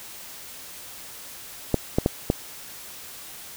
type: clicks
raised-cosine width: 2 ms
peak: -5 dBFS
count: 4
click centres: 1.743 / 1.985 / 2.061 / 2.301 s
effects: white hiss -41 dBFS RMS until 3.56 s